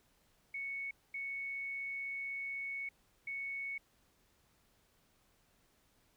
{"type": "tone bursts at uneven times", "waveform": "sine", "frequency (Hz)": 2216, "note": "C#7", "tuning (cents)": -1, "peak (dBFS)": -38, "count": 3, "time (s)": [[0.54, 0.91], [1.14, 2.89], [3.27, 3.78]], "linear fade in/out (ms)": 5, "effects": ["pink hiss -72 dBFS RMS until 6.16 s"]}